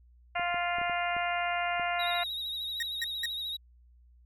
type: harmonic tone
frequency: 349.2 Hz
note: F4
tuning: in tune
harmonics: 2 / 3 / 4 / 5 / 6 / 7 / 8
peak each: -31 / -39 / -36 / -40 / -36 / -41 / -40 dBFS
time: 0.35-2.24 s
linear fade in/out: 10 ms
type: clicks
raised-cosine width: 2 ms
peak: -31 dBFS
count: 7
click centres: 0.396 / 0.544 / 0.785 / 0.815 / 0.897 / 1.166 / 1.797 s
type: tone with vibrato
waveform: triangle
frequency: 3800 Hz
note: A#7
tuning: 33 cents sharp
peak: -32 dBFS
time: 1.99-3.57 s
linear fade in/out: 10 ms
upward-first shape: triangle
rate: 13 Hz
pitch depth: 61 cents each way
type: tone bursts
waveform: 40% pulse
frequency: 1864.7 Hz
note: A#6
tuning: in tune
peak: -29 dBFS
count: 3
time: 2.8-3.258 s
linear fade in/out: 2 ms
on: 26 ms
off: 190 ms
effects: added 60 Hz sine -56 dBFS peak until 4.25 s